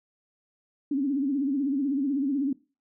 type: tone with vibrato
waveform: sine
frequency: 277.2 Hz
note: C#4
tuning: in tune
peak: -23 dBFS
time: 0.91-2.53 s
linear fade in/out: 5 ms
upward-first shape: sine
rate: 16 Hz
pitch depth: 110 cents each way
effects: noise-tail reverb RT60 0.3 s tail -19 dB re dry